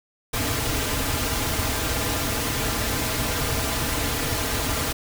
pink noise with comb filter, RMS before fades -25 dBFS, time 0.33-4.93 s, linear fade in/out 10 ms, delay 5.4 ms, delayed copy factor -0.65, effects none

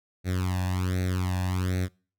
sawtooth tone with flanger, 91.8 Hz, F#2, 13 cents flat, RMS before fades -27 dBFS, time 0.24-1.89 s, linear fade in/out 50 ms, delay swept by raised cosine 0.49 to 1.16 ms, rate 1.3 Hz, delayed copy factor +0.95, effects noise-tail reverb RT60 0.4 s tail -25 dB re dry

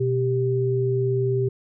sine tone pair together, 124.47 / 392 Hz, B2 / G4, +14 / 0 cents, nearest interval octave + minor sixth, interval 1986 cents, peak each -22 dBFS, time 0-1.49 s, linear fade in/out 10 ms, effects none

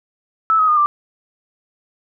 sine tone with pitch steps, 1310 / 1265.4 / 1222.3 / 1180.6 Hz, E6 / D#6 / D#6 / D6, -11 / +29 / -31 / +9 cents, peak -11 dBFS, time 0.5-0.86 s, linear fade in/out 0 ms, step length 90 ms, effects none

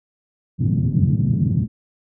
pink band-pass noise, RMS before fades -18 dBFS, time 0.58-1.68 s, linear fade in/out 50 ms, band 110 to 190 Hz, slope 24 dB/octave, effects none

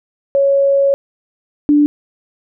sine tone pair in turn, 554.4 / 293.7 Hz, C#5 / D4, 0 / 0 cents, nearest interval major seventh, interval 1100 cents, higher first, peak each -9 / -7 dBFS, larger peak second, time 0.35-0.94 / 1.69-1.86 s, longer first, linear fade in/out 0 ms, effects none

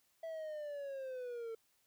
triangle linear sweep, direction down, 659.3 to 446.3 Hz, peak -39 dBFS, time 0.23-1.55 s, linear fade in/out 5 ms, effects white hiss -75 dBFS RMS until 1.86 s

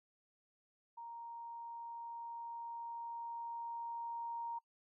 sine tone with level ramp, 933 Hz, A#5, 1 cent sharp, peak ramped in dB -46 to -39 dBFS, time 0.97-4.59 s, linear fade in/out 10 ms, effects noise-tail reverb RT60 0.1 s tail -25 dB re dry

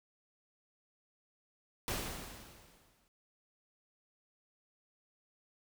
pink noise with exponential decay, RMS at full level -35 dBFS, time 1.88-3.08 s, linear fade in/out 0 ms, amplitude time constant 260 ms, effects none

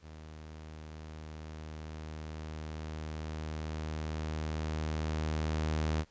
sawtooth tone with level ramp, 77.78 Hz, D#2, in tune, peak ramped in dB -43 to -25 dBFS, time 0.01-6.05 s, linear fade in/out 50 ms, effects pink hiss -66 dBFS RMS until 6.1 s + resampled to 16000 Hz

